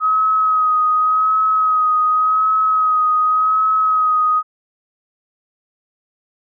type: tone with vibrato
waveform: sine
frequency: 1266 Hz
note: D#6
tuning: 30 cents sharp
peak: -12 dBFS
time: 0-4.43 s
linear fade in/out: 50 ms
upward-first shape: sine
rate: 0.88 Hz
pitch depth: 25 cents each way
effects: none